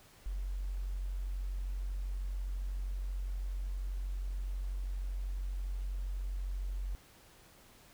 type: tone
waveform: sine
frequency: 46.25 Hz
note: F#1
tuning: in tune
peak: -34 dBFS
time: 0.26-6.95 s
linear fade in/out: 0 ms
effects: pink hiss -60 dBFS RMS until 7.93 s